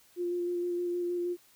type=tone with vibrato; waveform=sine; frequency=351.3 Hz; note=F4; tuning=10 cents sharp; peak=-29 dBFS; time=0.16-1.37 s; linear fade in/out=50 ms; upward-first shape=square; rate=6.4 Hz; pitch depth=11 cents each way; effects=white hiss -62 dBFS RMS until 1.55 s